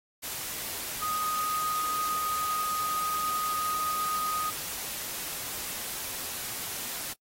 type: tone in noise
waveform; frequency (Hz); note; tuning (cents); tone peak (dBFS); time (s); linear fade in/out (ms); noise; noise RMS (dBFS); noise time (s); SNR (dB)
sine; 1244.5; D#6; 0; -28; 1.01-4.51; 20; white; -36; 0.22-7.14; +5
effects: noise-tail reverb RT60 0.1 s tail -26 dB re dry + AAC 48 kbps